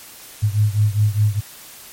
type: beating tone pair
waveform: sine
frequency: 103.5 / 108.4 Hz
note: G#2 / A2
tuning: -5 / -25 cents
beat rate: 4.9 Hz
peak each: -16 / -18 dBFS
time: 0.42-1.41 s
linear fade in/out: 20 ms
effects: white hiss -40 dBFS RMS until 1.92 s + MP3 64 kbps